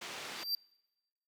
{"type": "low-pass noise", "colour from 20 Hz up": "white", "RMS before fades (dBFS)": -44, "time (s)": [0.01, 0.44], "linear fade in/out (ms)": 10, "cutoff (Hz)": 4000, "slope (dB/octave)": 12}
{"type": "tone with exponential growth", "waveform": "square", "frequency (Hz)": 4699, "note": "D8", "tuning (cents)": 0, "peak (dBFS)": -29, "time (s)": [0.24, 0.55], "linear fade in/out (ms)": 2, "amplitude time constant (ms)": 66}
{"effects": ["noise-tail reverb RT60 1.0 s tail -26 dB re dry", "high-pass 200 Hz 12 dB/octave"]}